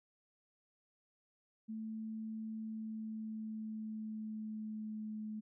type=tone with pitch glide; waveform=sine; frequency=220 to 215 Hz; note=A3 to A3; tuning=0 to -40 cents; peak=-40 dBFS; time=1.68-5.41 s; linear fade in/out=20 ms; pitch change=-40 cents; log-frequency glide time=2.57-5.21 s; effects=none